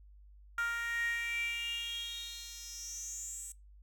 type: tone with high-pass filter sweep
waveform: 10% pulse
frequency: 467.3 Hz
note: A#4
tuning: 4 cents sharp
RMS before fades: -39 dBFS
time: 0.58-3.52 s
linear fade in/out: 2 ms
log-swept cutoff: 1400 to 8400 Hz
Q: 7.8
effects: noise-tail reverb RT60 0.2 s tail -20 dB re dry + added 50 Hz sine -54 dBFS peak until 3.82 s